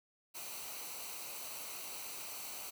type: noise with comb filter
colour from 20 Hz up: white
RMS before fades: -45 dBFS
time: 0.34-2.71 s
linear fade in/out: 20 ms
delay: 0.58 ms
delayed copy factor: -0.6
effects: none